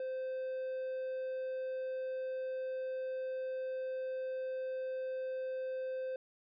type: tone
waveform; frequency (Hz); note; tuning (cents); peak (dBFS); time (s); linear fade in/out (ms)
triangle; 519; C5; -14; -34; 0-6.16; 2
effects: resampled to 11025 Hz